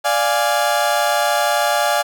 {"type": "chord", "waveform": "30% pulse", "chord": "D diminished", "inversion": "none", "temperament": "equal", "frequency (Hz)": [587.3, 698.5, 830.6], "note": ["D5", "F5", "Ab5"], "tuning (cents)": [0, 0, 0], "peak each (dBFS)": -17, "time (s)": [0.04, 2.03], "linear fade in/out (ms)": 20, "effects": []}